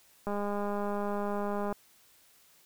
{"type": "click train", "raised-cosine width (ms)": 1, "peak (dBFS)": -21, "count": 298, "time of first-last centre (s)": [0.27, 1.726], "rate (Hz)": 204, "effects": ["white hiss -62 dBFS RMS until 2.65 s"]}